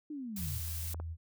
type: linear sweep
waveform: sine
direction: down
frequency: 310.2 to 100 Hz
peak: -38 dBFS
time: 0.1-0.6 s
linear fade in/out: 5 ms
type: noise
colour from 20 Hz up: blue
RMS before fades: -42 dBFS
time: 0.36-0.94 s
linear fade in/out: 5 ms
type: tone with pitch glide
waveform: sine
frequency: 81.4 to 81.92 Hz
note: E2 to E2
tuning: -21 to -10 cents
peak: -37 dBFS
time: 0.37-1.17 s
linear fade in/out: 50 ms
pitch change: +11 cents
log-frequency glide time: 0.8-0.85 s
type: clicks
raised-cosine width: 1 ms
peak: -30 dBFS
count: 2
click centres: 0.945 / 1 s
effects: none